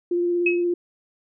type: tone with vibrato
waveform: sine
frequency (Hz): 349.2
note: F4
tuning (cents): 0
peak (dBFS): -19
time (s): 0.11-0.74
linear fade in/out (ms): 5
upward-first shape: sine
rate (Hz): 17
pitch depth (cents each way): 14
type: tone with exponential decay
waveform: sine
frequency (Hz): 2562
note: E7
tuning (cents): -50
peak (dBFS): -15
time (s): 0.46-0.64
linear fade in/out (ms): 5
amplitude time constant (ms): 39
effects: none